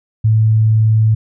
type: tone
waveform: sine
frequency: 109.8 Hz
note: A2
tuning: 3 cents flat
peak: -8 dBFS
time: 0.24-1.15 s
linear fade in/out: 10 ms
effects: none